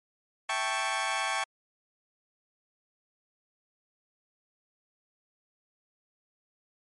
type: chord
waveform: 20% pulse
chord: A dominant seventh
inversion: second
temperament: equal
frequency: 659.3 / 784 / 880 / 1108.7 Hz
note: E5 / G5 / A5 / C#6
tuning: 0 / 0 / 0 / 0 cents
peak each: -33 / -28 / -30 / -27 dBFS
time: 0.49-1.44 s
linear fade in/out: 5 ms
effects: low-pass 11000 Hz 12 dB/octave + MP3 48 kbps